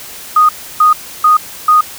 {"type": "tone bursts", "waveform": "sine", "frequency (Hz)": 1239, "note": "D#6", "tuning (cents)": -8, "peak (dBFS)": -4, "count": 4, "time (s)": [0.36, 1.81], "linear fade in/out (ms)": 5, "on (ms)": 130, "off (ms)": 310, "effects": ["white hiss -30 dBFS RMS until 1.98 s"]}